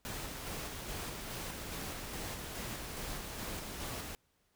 pink noise with tremolo, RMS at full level -41 dBFS, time 0.05-4.15 s, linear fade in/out 0 ms, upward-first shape square, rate 2.4 Hz, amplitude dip 25%, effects pink hiss -75 dBFS RMS until 4.55 s

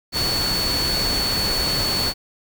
sine tone in noise, 4435 Hz, C#8, in tune, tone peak -21 dBFS, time 0.12-2.14 s, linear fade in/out 50 ms, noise pink, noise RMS -25 dBFS, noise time 0.12-2.14 s, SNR +1 dB, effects none

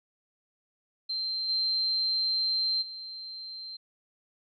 sine tone with level steps, 4136 Hz, C8, 21 cents flat, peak -29 / -25 / -38 dBFS, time 1.09-3.77 s, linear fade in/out 10 ms, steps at 1.48 / 2.81 s, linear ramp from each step 20 ms, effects none

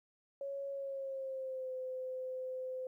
sine tone with pitch glide, 554.4 to 514.3 Hz, C#5 to C5, 0 to -30 cents, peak -38 dBFS, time 0.41-2.87 s, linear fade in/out 2 ms, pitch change -130 cents, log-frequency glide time 0.71-1.72 s, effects 13-bit

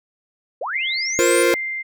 sine linear sweep, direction up, 431.2 to 9397 Hz, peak -23 dBFS, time 0.61-1.43 s, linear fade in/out 5 ms
sine tone with tremolo, 2093 Hz, C7, in tune, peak -22 dBFS, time 0.73-1.83 s, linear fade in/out 20 ms, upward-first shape triangle, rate 1.5 Hz, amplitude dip 30%
square chord, F suspended fourth, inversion none, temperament equal, 349.2 / 466.2 / 523.3 Hz, F4 / Bb4 / C5, 0 / 0 / 0 cents, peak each -19 / -20 / -20 dBFS, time 1.19-1.54 s, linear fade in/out 0 ms
effects none

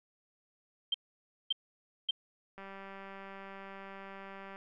sine tone bursts, 3150 Hz, G7, 8 cents sharp, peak -27 dBFS, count 3, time 0.92-2.109 s, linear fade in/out 5 ms, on 23 ms, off 560 ms
click train, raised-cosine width 0.5 ms, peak -33 dBFS, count 387, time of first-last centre 2.58-4.559 s, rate 195 Hz
effects none

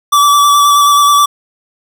square tone with vibrato, 1156 Hz, D6, 28 cents flat, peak -6 dBFS, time 0.12-1.26 s, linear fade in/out 10 ms, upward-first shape square, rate 9.4 Hz, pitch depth 16 cents each way, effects none

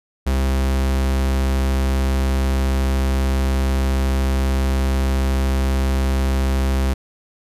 45% pulse tone, 66.4 Hz, C2, 26 cents sharp, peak -16 dBFS, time 0.26-6.94 s, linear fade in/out 10 ms, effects resampled to 32000 Hz

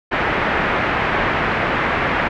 white low-pass noise, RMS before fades -19 dBFS, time 0.11-2.29 s, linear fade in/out 20 ms, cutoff 2100 Hz, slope 24 dB/octave, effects none

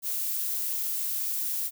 violet noise, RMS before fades -30 dBFS, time 0.02-1.71 s, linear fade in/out 50 ms, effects none

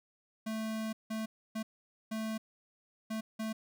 square tone bursts at uneven times, 220 Hz, A3, in tune, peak -35 dBFS, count 6, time 0.46-0.93 / 1.1-1.26 / 1.55-1.63 / 2.11-2.38 / 3.1-3.21 / 3.39-3.53 s, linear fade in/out 10 ms, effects none

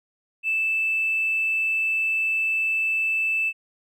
triangle tone with tanh clipping, 2637 Hz, E7, in tune, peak -20 dBFS, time 0.43-3.53 s, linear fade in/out 50 ms, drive 1 dB, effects none

